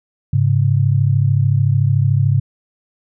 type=tone pair together; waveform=sine; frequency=104.1 / 137.68 Hz; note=G#2 / C#3; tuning=+5 / -11 cents; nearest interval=perfect fourth; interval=484 cents; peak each=-14 dBFS; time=0.33-2.4 s; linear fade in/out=5 ms; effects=none